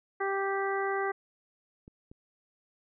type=harmonic tone; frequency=392 Hz; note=G4; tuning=in tune; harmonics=1 / 2 / 3 / 4 / 5; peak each=-31 / -34 / -36 / -37 / -38 dBFS; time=0.2-1.12 s; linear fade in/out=10 ms
type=clicks; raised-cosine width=3 ms; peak=-36 dBFS; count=2; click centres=1.879 / 2.115 s
effects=none